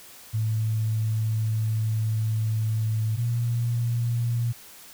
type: tone pair in turn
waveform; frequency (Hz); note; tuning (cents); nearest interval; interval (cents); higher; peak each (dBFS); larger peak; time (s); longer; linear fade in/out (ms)
sine; 110 / 118.3; A2 / A#2; 0 / +26; minor second; 126; second; -22; neither; 0.33-3.17 / 3.17-4.53; first; 20
effects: white hiss -47 dBFS RMS until 4.93 s